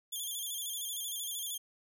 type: tone with vibrato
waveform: 10% pulse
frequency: 3322 Hz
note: G#7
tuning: in tune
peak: -29 dBFS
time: 0.12-1.58 s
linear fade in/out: 10 ms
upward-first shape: square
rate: 13 Hz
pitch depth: 63 cents each way
effects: none